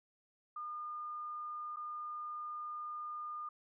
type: tone with dropouts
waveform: sine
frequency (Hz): 1214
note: D#6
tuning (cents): -43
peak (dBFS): -40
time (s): 0.56-3.49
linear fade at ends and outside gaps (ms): 5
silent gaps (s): 1.761-1.768
effects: none